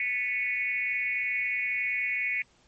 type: tone with frequency modulation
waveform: sine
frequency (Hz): 2217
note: C#7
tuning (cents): 0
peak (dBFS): -26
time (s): 0-2.42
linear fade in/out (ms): 2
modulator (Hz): 237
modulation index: 0.97
effects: pink hiss -63 dBFS RMS until 2.67 s + MP3 32 kbps